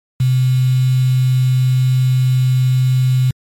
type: tone with quantisation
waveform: sine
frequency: 128.5 Hz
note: C3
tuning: 31 cents flat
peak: -10 dBFS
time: 0.2-3.31 s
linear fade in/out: 5 ms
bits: 5
effects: MP3 64 kbps